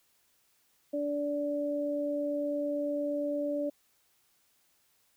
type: tone pair together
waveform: sine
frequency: 290.4 / 580.8 Hz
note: D4 / D5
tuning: -19 / -19 cents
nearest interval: octave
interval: 1200 cents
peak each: -33 / -31 dBFS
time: 0.93-3.7 s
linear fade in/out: 10 ms
effects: white hiss -70 dBFS RMS until 5.16 s